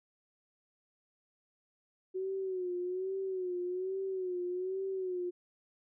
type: tone with vibrato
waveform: sine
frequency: 370.4 Hz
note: F#4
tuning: 2 cents sharp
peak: -33 dBFS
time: 2.14-5.31 s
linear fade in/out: 20 ms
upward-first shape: sine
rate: 1.2 Hz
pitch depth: 71 cents each way
effects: none